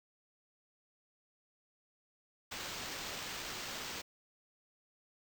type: noise with sample-and-hold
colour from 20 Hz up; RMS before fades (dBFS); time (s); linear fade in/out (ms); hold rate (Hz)
white; -43; 2.51-4.02; 10; 11025
effects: none